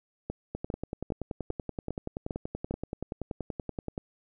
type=two click trains; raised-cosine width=2 ms; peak=-20 / -19 dBFS; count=37 / 7; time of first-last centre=0.55-3.979 / 0.3-2.71 s; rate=10.5 / 2.49 Hz; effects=none